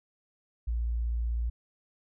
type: tone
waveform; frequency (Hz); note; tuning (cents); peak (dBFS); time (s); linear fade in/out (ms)
sine; 58; A#1; -8; -27; 0.67-1.5; 10
effects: none